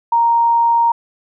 sine tone, 932.3 Hz, A#5, in tune, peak -10 dBFS, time 0.12-0.92 s, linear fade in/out 5 ms, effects none

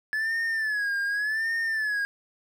triangle tone with vibrato, 1717 Hz, A6, 43 cents flat, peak -23 dBFS, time 0.13-2.05 s, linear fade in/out 0 ms, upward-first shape sine, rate 0.87 Hz, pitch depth 110 cents each way, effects none

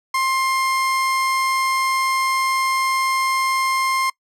30% pulse tone, 1057 Hz, C6, 17 cents sharp, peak -15 dBFS, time 0.14-4.1 s, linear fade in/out 5 ms, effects noise-tail reverb RT60 0.1 s tail -24 dB re dry + low-pass 11000 Hz 12 dB/octave

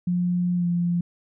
sine tone with pitch glide, 177.4 to 173.65 Hz, F3 to F3, +27 to -10 cents, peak -20 dBFS, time 0.07-1.01 s, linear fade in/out 5 ms, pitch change -37 cents, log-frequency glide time 0.56-0.66 s, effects none

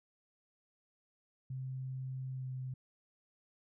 sine tone with pitch glide, 130.81 to 129.38 Hz, C3 to C3, 0 to -19 cents, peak -38 dBFS, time 1.5-2.74 s, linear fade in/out 5 ms, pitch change -19 cents, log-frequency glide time 2.33-2.48 s, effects none

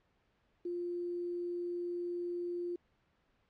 sine tone with quantisation, 350 Hz, F4, 4 cents sharp, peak -35 dBFS, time 0.65-2.76 s, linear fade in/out 5 ms, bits 10, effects pink hiss -74 dBFS RMS until 3.49 s + low-pass 3000 Hz 12 dB/octave

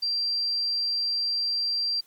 sine tone, 4720 Hz, D8, 8 cents sharp, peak -24 dBFS, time 0.02-2.01 s, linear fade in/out 10 ms, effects white hiss -60 dBFS RMS until 2.06 s + Opus 48 kbps

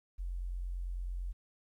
sine tone, 44.51 Hz, F1, 34 cents sharp, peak -35 dBFS, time 0.18-1.33 s, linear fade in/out 20 ms, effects 12-bit

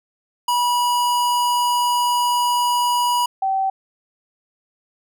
square / sine tone pair in turn, 972 / 771.5 Hz, B5 / G5, -28 / -28 cents, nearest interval major third, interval 400 cents, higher first, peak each -17 dBFS, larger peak neither, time 0.48-3.26 / 3.42-3.7 s, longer first, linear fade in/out 5 ms, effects none

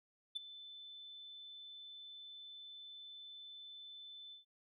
sine tone with ADSR envelope, 3520 Hz, A7, in tune, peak -33 dBFS, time 0.35-4.45 s, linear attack 16 ms, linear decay 11 ms, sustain -17 dB, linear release 130 ms, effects tanh soft clip ceiling -35 dBFS

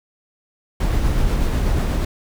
brown noise with tremolo, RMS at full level -17 dBFS, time 0.8-2.05 s, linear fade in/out 5 ms, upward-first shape sine, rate 8.2 Hz, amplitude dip 25%, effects none

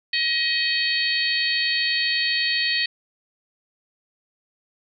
harmonic tone, 632 Hz, D#5, 27 cents sharp, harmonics 3 / 4 / 5 / 6 / 7, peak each -25 / -27 / -28 / -30 / -24 dBFS, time 0.13-2.86 s, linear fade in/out 5 ms, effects none

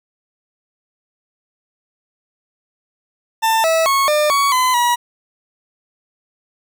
40% pulse tone with pitch steps, 893 / 650 / 1100 / 600 / 1121 / 1016 / 963 Hz, A5 / E5 / C#6 / D5 / C#6 / B5 / B5, +25 / -24 / -14 / +37 / +19 / +49 / -44 cents, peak -12 dBFS, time 3.42-4.96 s, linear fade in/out 20 ms, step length 220 ms, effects none

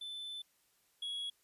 triangle tone pair in turn, 3520 / 3337 Hz, A7 / G#7, 0 / +8 cents, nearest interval minor second, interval 92 cents, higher first, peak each -40 / -36 dBFS, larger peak second, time 0.01-0.42 / 1.02-1.3 s, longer first, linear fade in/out 5 ms, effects white hiss -73 dBFS RMS until 1.43 s + resampled to 32000 Hz

